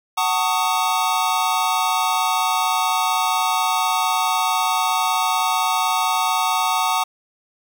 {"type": "chord", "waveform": "square", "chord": "D# half-diminished seventh", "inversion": "first", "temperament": "just", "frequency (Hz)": [746.7, 896, 1120.1, 1244.5], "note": ["F#5", "A5", "C#6", "D#6"], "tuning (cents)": [16, 31, 18, 0], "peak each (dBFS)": [-24, -23, -25, -25], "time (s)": [0.17, 7.04], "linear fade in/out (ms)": 10, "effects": []}